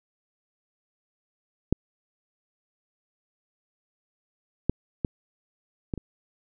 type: clicks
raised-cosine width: 3 ms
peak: -7 / -8 / -12 / -15 / -22 dBFS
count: 5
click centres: 1.726 / 4.696 / 5.048 / 5.938 / 5.977 s
effects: none